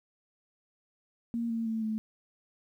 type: tone with pitch steps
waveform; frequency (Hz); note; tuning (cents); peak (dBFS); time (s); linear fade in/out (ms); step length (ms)
sine; 233.1 / 228 / 223.1 / 218.2; A#3 / A#3 / A3 / A3; 0 / -38 / +24 / -14; -29; 1.34-1.98; 0; 160
effects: 11-bit